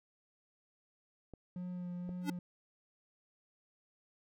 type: clicks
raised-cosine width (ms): 2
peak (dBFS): -35 / -33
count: 2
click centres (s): 1.337 / 2.092
type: tone with vibrato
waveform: triangle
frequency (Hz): 178.5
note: F3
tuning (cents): +38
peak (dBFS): -37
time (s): 1.56-2.39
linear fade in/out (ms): 2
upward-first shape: sine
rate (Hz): 2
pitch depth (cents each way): 15
type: tone with exponential growth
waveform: square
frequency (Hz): 289.7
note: D4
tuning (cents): -24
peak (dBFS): -31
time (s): 2.21-2.3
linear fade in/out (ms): 5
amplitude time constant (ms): 18
effects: none